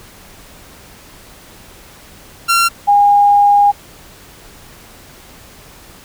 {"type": "tone pair in turn", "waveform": ["sawtooth", "sine"], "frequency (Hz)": [1370, 814.6], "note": ["F6", "G#5"], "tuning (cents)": [-34, -34], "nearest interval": "major sixth", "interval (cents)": 900, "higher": "first", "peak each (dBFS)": -6, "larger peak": "neither", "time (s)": [[2.48, 2.69], [2.87, 3.72]], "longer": "second", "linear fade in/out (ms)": 20, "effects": ["pink hiss -40 dBFS RMS until 6.04 s"]}